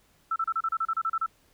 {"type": "tone bursts", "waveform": "sine", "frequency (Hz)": 1326, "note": "E6", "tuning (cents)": 10, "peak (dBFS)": -24, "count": 12, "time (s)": [0.31, 1.262], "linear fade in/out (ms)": 5, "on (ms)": 50, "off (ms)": 32, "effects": ["pink hiss -64 dBFS RMS until 1.53 s"]}